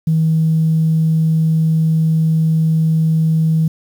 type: tone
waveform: sine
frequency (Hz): 160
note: D#3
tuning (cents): +49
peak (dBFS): -10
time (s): 0.07-3.68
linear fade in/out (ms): 5
effects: tanh soft clip ceiling -6 dBFS + 7-bit